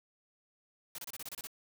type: noise bursts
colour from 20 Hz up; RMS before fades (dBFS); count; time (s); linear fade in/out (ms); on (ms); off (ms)
white; -43; 9; 0.95-1.471; 2; 33; 28
effects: none